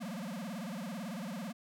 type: tone with vibrato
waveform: square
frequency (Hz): 204.4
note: G#3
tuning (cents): -27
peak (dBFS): -39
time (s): 0-1.53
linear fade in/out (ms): 20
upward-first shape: sine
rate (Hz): 18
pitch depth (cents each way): 290
effects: none